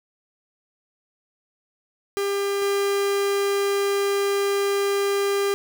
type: tone pair in turn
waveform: 45% pulse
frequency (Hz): 400 / 400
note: G4 / G4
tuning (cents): +35 / +35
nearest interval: unison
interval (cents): 0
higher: neither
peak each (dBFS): -22 / -20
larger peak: second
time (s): 2.17-2.62 / 2.62-5.54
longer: second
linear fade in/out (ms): 0
effects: none